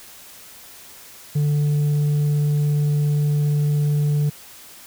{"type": "tone with tanh clipping", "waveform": "triangle", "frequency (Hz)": 147.1, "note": "D3", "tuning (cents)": 3, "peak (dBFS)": -17, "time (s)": [1.35, 4.3], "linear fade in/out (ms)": 10, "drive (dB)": 8, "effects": ["white hiss -43 dBFS RMS until 4.86 s"]}